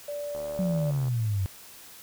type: tone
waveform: sine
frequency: 582 Hz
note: D5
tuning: 16 cents flat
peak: -31 dBFS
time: 0.08-0.91 s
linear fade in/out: 5 ms
type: click train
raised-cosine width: 1 ms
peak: -29 dBFS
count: 56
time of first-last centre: 0.35-1.082 s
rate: 75.1 Hz
type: exponential sweep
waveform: sine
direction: down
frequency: 188 to 92.5 Hz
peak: -24 dBFS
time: 0.59-1.46 s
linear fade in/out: 0 ms
effects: white hiss -48 dBFS RMS until 2.02 s